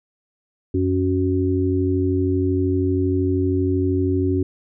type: harmonic tone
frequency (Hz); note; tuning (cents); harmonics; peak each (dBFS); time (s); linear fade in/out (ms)
92.8; F#2; +6; 1 / 3 / 4; -21 / -21 / -22; 0.74-4.43; 5
effects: none